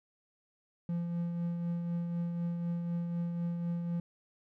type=tone with tremolo; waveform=triangle; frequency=171.5 Hz; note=F3; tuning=31 cents flat; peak=-28 dBFS; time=0.89-4 s; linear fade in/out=2 ms; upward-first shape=triangle; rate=4 Hz; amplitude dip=40%; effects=none